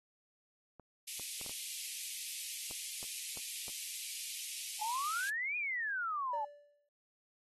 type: clicks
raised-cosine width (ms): 1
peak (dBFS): -38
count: 9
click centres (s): 0.797 / 1.197 / 1.413 / 1.463 / 1.495 / 2.711 / 3.029 / 3.373 / 3.682
type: high-pass noise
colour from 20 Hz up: white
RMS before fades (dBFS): -42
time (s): 1.07-5.3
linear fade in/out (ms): 10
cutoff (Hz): 2200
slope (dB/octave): 48
type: exponential two-way sweep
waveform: sine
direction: up then down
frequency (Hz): 834 to 2489 to 834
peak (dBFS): -34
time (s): 4.81-6.45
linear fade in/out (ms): 5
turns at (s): 5.57
type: tone with exponential decay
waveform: triangle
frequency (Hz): 582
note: D5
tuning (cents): -16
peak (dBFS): -37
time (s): 6.33-6.89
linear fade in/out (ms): 5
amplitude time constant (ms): 120
effects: AAC 32 kbps